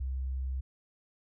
sine tone, 65.4 Hz, C2, in tune, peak -31 dBFS, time 0-0.61 s, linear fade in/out 10 ms, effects none

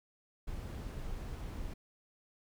brown noise, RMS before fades -41 dBFS, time 0.47-1.74 s, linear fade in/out 10 ms, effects none

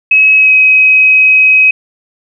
sine tone with pitch glide, 2562 to 2536 Hz, E7 to D#7, -50 to +32 cents, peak -3 dBFS, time 0.11-1.71 s, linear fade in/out 5 ms, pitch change -18 cents, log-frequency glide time 0.37-0.52 s, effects none

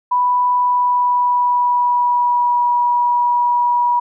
sine tone with pitch glide, 987.8 to 967.5 Hz, B5 to B5, 0 to -36 cents, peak -12 dBFS, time 0.11-4 s, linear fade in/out 10 ms, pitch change -36 cents, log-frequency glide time 0.51-2.69 s, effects none

